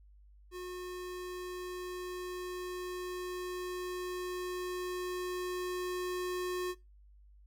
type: tone with level ramp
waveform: square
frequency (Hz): 362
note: F#4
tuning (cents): -38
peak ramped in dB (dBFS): -41 to -34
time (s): 0.51-6.75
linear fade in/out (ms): 50
effects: noise-tail reverb RT60 0.2 s tail -18 dB re dry + added 50 Hz sine -56 dBFS peak until 7.46 s